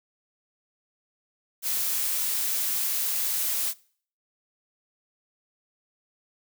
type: noise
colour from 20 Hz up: blue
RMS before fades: -27 dBFS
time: 1.62-3.74 s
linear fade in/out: 50 ms
effects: noise-tail reverb RT60 0.5 s tail -22 dB re dry